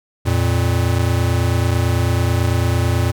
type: tone pair together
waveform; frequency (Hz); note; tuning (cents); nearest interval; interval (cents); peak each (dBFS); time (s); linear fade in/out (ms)
square; 86.53 / 115.6; F2 / A#2; -15 / -14; perfect fourth; 501; -18; 0.25-3.12; 20
effects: none